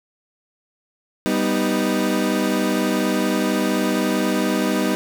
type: chord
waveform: 30% pulse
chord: G augmented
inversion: none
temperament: equal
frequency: 196 / 246.9 / 311.1 Hz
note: G3 / B3 / D#4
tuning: 0 / 0 / 0 cents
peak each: -20 dBFS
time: 1.26-4.95 s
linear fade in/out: 0 ms
effects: none